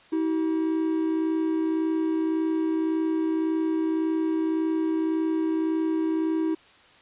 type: tone pair together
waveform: triangle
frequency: 320 / 381.8 Hz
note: D#4 / G4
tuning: +49 / -46 cents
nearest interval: minor third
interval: 305 cents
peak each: -21 / -29 dBFS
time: 0.12-6.55 s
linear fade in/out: 10 ms
effects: white hiss -54 dBFS RMS until 7.01 s + resampled to 8000 Hz